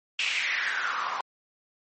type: noise with band-pass filter sweep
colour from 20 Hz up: white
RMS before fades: -29 dBFS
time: 0.19-1.21 s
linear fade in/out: 2 ms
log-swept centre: 2800 to 990 Hz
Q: 5.1
effects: low-pass 10000 Hz 12 dB/octave + MP3 32 kbps